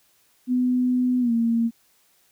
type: tone with pitch glide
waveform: sine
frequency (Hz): 250.4 to 230.9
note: B3 to A#3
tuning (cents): +24 to -16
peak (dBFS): -18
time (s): 0.47-1.71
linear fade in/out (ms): 50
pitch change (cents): -140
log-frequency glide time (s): 1.2-1.32
effects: white hiss -62 dBFS RMS until 2.31 s